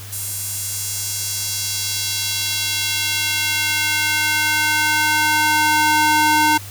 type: tone with high-pass filter sweep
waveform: square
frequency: 304.6 Hz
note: D#4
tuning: 37 cents flat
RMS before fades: -19 dBFS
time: 0.12-6.58 s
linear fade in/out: 10 ms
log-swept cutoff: 9100 to 710 Hz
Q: 1.2
effects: added 100 Hz sine -34 dBFS peak until 6.7 s + white hiss -37 dBFS RMS until 6.7 s